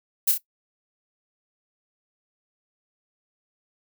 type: noise with echo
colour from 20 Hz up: violet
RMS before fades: -19 dBFS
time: 0.27-0.32 s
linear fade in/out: 10 ms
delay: 30 ms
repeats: 2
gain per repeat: -5 dB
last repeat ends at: 0.38 s
effects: noise-tail reverb RT60 0.1 s tail -17 dB re dry